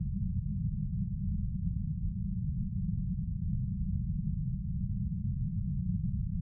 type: low-pass noise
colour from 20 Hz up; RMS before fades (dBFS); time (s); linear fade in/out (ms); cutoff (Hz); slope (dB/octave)
white; -33; 0-6.41; 10; 200; 96
effects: none